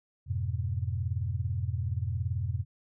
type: chord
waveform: sine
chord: F diminished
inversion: none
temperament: just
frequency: 87.31 / 104.77 / 125.72 Hz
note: F2 / Ab2 / Cb3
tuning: 0 / +16 / +31 cents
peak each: -32 / -33 / -34 dBFS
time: 0.26-2.65 s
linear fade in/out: 50 ms
effects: none